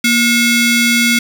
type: ring-modulated tone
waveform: sawtooth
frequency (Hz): 1200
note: D6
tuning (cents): +37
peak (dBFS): -3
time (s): 0.04-1.19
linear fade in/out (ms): 5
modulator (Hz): 964
effects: none